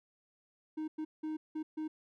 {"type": "tone bursts at uneven times", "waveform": "triangle", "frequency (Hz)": 311.1, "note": "D#4", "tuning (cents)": 0, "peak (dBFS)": -33, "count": 5, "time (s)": [[0.77, 0.88], [0.98, 1.05], [1.23, 1.37], [1.55, 1.63], [1.77, 1.88]], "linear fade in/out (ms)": 10, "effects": []}